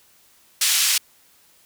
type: band-pass noise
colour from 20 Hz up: white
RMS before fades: -19 dBFS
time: 0.61-0.98 s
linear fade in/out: 5 ms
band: 2200 to 8800 Hz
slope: 12 dB/octave
effects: white hiss -56 dBFS RMS until 1.65 s